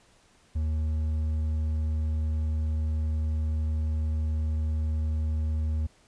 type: tone with hard clipping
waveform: triangle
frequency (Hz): 77.78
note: D#2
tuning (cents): 0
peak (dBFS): -26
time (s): 0.55-5.87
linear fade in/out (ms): 10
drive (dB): 7
effects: pink hiss -61 dBFS RMS until 6.07 s + resampled to 22050 Hz